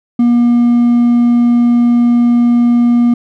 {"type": "tone with hard clipping", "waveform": "triangle", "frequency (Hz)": 239.1, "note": "A#3", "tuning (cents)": 44, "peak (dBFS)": -7, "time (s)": [0.19, 3.14], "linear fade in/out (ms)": 5, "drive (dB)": 5, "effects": []}